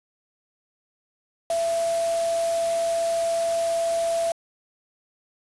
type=tone in noise; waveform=sine; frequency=670 Hz; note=E5; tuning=28 cents sharp; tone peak=-21 dBFS; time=1.5-4.32 s; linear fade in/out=2 ms; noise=white; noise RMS=-35 dBFS; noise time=1.5-4.32 s; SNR=+11 dB; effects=resampled to 24000 Hz